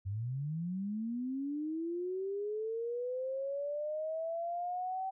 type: linear sweep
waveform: sine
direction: up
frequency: 92.5 to 770 Hz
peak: -34 dBFS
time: 0.05-5.11 s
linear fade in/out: 20 ms
effects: none